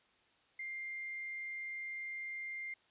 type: tone with frequency modulation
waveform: sine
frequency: 2100 Hz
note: C7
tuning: 6 cents sharp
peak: -40 dBFS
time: 0.59-2.74 s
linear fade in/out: 5 ms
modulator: 83.5 Hz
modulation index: 0.22
effects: white hiss -70 dBFS RMS until 2.9 s + resampled to 8000 Hz

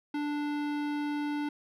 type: tone with hard clipping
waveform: sine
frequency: 293.7 Hz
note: D4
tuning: in tune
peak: -32 dBFS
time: 0.14-1.49 s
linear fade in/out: 5 ms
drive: 18 dB
effects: none

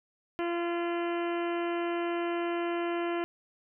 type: harmonic tone with a mistuned harmonic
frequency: 343.5 Hz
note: F4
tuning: 29 cents flat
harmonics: 1 / 2 / 3 / 4 / 5 / 6 / 7 / 8 / 9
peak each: -30 / -36 / -40 / -42 / -44 / -46 / -47 / -48 / -49 dBFS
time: 0.39-3.24 s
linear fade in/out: 0 ms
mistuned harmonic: 9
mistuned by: -25 cents
effects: none

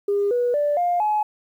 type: tone with pitch steps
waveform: sine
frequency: 404.6 / 486.7 / 585.6 / 704.4 / 847.5 Hz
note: G#4 / B4 / D5 / F5 / G#5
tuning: -45 / -25 / -5 / +15 / +35 cents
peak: -17 dBFS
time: 0.08-1.23 s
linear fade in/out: 5 ms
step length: 230 ms
effects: tanh soft clip ceiling -13 dBFS + 9-bit

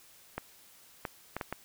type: clicks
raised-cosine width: 0.5 ms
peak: -19 dBFS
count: 5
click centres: 0.38 / 1.052 / 1.366 / 1.412 / 1.526 s
effects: white hiss -58 dBFS RMS until 1.64 s

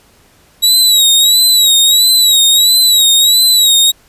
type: tone with vibrato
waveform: sawtooth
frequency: 3866 Hz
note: B7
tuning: 38 cents flat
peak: -3 dBFS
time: 0.62-3.92 s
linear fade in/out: 20 ms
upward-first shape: sine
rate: 1.5 Hz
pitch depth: 80 cents each way
effects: pink hiss -48 dBFS RMS until 4.08 s + resampled to 32000 Hz

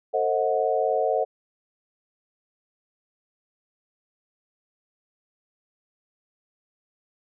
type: tone cluster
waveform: sine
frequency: 448.7 / 529 / 633 / 733 Hz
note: A4 / C5 / D#5 / F#5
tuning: +34 / +19 / +30 / -16 cents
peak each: -26 dBFS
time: 0.13-1.25 s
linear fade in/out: 20 ms
effects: none

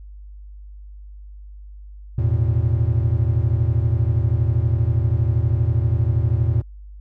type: chord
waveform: triangle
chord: E suspended fourth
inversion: none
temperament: equal with one note detuned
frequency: 82.41 / 110.96 / 123.47 Hz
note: E2 / A2 / B2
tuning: 0 / +15 / 0 cents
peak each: -19 / -17 / -20 dBFS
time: 2.18-6.62 s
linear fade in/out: 5 ms
effects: added 50 Hz sine -36 dBFS peak until 7 s

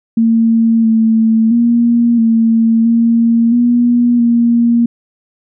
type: tone with pitch steps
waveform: sine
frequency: 227.4 / 223.3 / 235.8 / 226.7 / 231.2 / 240.6 / 235.2 Hz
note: A#3 / A3 / A#3 / A#3 / A#3 / B3 / A#3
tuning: -43 / +26 / +20 / -48 / -14 / -45 / +16 cents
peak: -7 dBFS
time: 0.17-4.86 s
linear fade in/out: 5 ms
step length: 670 ms
effects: none

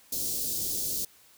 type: band-stop noise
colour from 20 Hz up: white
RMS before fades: -31 dBFS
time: 0.12-1.05 s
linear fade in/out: 5 ms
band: 480 to 4400 Hz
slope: 24 dB/octave
effects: white hiss -58 dBFS RMS until 1.37 s

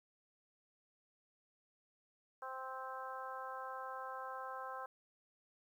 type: harmonic tone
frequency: 261.6 Hz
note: C4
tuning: in tune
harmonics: 2 / 3 / 4 / 5 / 6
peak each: -50 / -49 / -47 / -49 / -53 dBFS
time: 2.42-4.86 s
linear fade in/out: 5 ms
effects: 12-bit

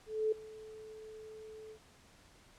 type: tone with ADSR envelope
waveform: sine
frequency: 434.9 Hz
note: A4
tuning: 20 cents flat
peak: -27 dBFS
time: 0.06-1.79 s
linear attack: 260 ms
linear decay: 6 ms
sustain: -20 dB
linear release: 79 ms
effects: pink hiss -62 dBFS RMS until 2.58 s + low-pass 9000 Hz 12 dB/octave

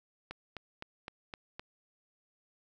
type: click train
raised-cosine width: 0.3 ms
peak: -25 dBFS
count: 6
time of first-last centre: 0.31-1.595 s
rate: 3.89 Hz
effects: none

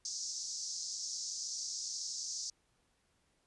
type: band-pass noise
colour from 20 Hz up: white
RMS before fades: -41 dBFS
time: 0.05-2.5 s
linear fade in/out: 2 ms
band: 4900 to 6600 Hz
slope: 48 dB/octave
effects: pink hiss -75 dBFS RMS until 3.46 s + resampled to 24000 Hz

